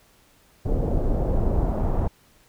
brown noise with low-pass filter sweep, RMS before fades -22 dBFS, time 0.65-2.08 s, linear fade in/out 10 ms, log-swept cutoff 530 to 860 Hz, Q 1.8, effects pink hiss -58 dBFS RMS until 2.48 s

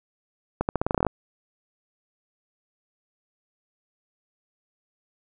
accelerating click train, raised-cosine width 1 ms, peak -9 dBFS, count 12, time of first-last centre 0.61-1.067 s, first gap 79 ms, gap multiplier 0.86, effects none

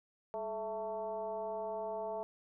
sine tone with frequency modulation, 659.3 Hz, E5, in tune, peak -36 dBFS, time 0.34-2.23 s, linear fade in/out 0 ms, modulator 230 Hz, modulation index 1.1, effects none

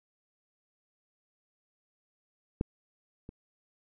clicks, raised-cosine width 3 ms, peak -15 / -30 dBFS, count 2, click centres 2.611 / 3.291 s, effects none

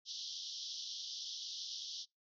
white band-pass noise, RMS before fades -45 dBFS, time 0.05-2.06 s, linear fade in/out 50 ms, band 3100 to 5900 Hz, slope 96 dB/octave, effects noise-tail reverb RT60 0.2 s tail -26 dB re dry

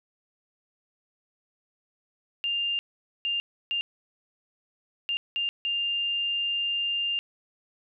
sine tone bursts at uneven times, 2800 Hz, F7, 4 cents sharp, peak -25 dBFS, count 6, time 2.44-2.79 / 3.25-3.4 / 3.71-3.81 / 5.09-5.17 / 5.36-5.49 / 5.65-7.19 s, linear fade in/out 0 ms, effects none

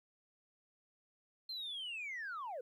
sine linear sweep, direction down, 4200 to 461 Hz, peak -39 dBFS, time 1.49-2.61 s, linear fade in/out 5 ms, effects tanh soft clip ceiling -38 dBFS + 13-bit

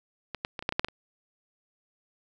clicks, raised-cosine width 0.3 ms, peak -18 / -13 / -18 / -23 / -9 / -15 / -7 / -9 / -26 dBFS, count 9, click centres 0.347 / 0.449 / 0.592 / 0.625 / 0.691 / 0.724 / 0.795 / 0.846 / 0.885 s, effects none

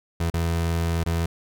30% pulse tone with dropouts, 83.6 Hz, E2, 25 cents sharp, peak -19 dBFS, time 0.2-1.26 s, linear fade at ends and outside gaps 5 ms, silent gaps 0.301-0.339 / 1.038-1.061 s, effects none

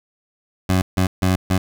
20% pulse tone bursts at uneven times, 92.9 Hz, F#2, 7 cents sharp, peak -10 dBFS, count 4, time 0.69-0.82 / 0.97-1.07 / 1.22-1.36 / 1.5-1.58 s, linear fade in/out 5 ms, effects none

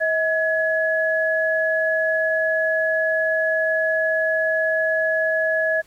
sine tone pair together, 639.1 / 1691 Hz, D#5 / G#6, +46 / +31 cents, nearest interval octave + perfect fourth, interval 1685 cents, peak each -20 dBFS, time 0-5.82 s, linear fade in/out 20 ms, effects pink hiss -55 dBFS RMS until 5.86 s + MP3 64 kbps

